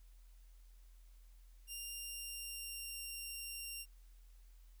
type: tone with pitch glide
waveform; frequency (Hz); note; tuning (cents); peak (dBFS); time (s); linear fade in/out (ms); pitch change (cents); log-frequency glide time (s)
10% pulse; 2794 to 2773; F7 to F7; 0 to -13; -36; 1.67-3.86; 50; -13; 1.92-3.11
effects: added 42 Hz sine -57 dBFS peak until 4.8 s + white hiss -74 dBFS RMS until 4.8 s